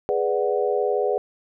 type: chord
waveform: sine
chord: G# half-diminished seventh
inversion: none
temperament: equal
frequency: 415.3 / 493.9 / 587.3 / 740 Hz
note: G#4 / B4 / D5 / F#5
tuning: 0 / 0 / 0 / 0 cents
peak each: -23 / -24 / -27 / -28 dBFS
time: 0.09-1.18 s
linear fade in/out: 0 ms
effects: none